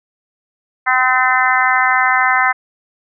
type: harmonic tone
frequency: 256.2 Hz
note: C4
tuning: 36 cents flat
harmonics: 3 / 4 / 5 / 6 / 7 / 8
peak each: -18 / -18 / -18 / -18 / -18 / -18 dBFS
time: 0.86-2.53 s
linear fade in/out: 20 ms
effects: none